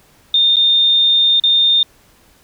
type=tone with dropouts; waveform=sine; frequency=3635 Hz; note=A#7; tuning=44 cents flat; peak=-9 dBFS; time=0.34-1.83 s; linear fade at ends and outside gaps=2 ms; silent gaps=0.559-0.567 / 1.399-1.437 s; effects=pink hiss -51 dBFS RMS until 2.43 s